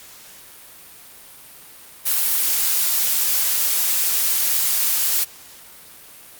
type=noise; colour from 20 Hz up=blue; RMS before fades=-19 dBFS; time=2.05-5.25 s; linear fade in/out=20 ms; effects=white hiss -43 dBFS RMS until 6.39 s + Opus 48 kbps